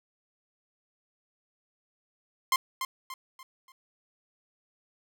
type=tone with echo; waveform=sawtooth; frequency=1052 Hz; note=C6; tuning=9 cents sharp; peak=-18 dBFS; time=2.52-2.56 s; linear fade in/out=2 ms; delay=290 ms; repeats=4; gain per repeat=-8 dB; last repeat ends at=3.72 s; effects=none